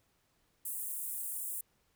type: high-pass noise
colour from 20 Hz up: pink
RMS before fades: -39 dBFS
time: 0.65-1.61 s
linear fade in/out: 5 ms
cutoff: 8400 Hz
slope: 48 dB/octave
effects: pink hiss -74 dBFS RMS until 1.95 s